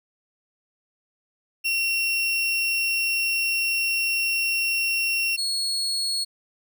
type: tone pair in turn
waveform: 35% pulse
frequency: 2731 / 4335 Hz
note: F7 / C#8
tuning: -39 / -39 cents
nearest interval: minor sixth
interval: 800 cents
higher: second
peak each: -20 / -22 dBFS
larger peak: first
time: 1.64-5.37 / 5.37-6.25 s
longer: first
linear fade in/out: 20 ms
effects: none